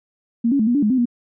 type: tone with pitch steps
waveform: sine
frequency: 232.6 / 279.6 / 216.8 / 240.9 / 287.9 / 210.8 / 259.3 / 239.8 Hz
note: A#3 / C#4 / A3 / B3 / D4 / G#3 / C4 / A#3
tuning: -4 / +15 / -25 / -43 / -34 / +26 / -15 / +49 cents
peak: -14 dBFS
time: 0.44-1.056 s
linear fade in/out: 10 ms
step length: 77 ms
effects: none